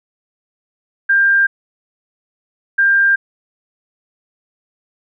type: tone pair in turn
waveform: sine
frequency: 1594 / 1594 Hz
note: G6 / G6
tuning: +28 / +28 cents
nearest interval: unison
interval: 0 cents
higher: neither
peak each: -9 dBFS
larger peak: neither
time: 1.09-1.47 / 2.78-3.16 s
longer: neither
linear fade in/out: 10 ms
effects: none